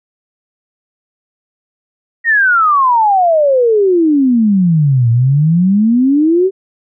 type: exponential two-way sweep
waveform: sine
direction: down then up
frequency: 1898 to 114.1 to 392.5 Hz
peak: -7 dBFS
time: 2.24-6.51 s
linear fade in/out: 50 ms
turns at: 5.1 s
effects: none